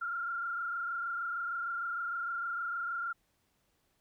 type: tone with frequency modulation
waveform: sine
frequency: 1389 Hz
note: F6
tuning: 10 cents flat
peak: -33 dBFS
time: 0.01-3.13 s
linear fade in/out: 10 ms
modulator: 26.5 Hz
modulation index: 1.5
effects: pink hiss -75 dBFS RMS until 4 s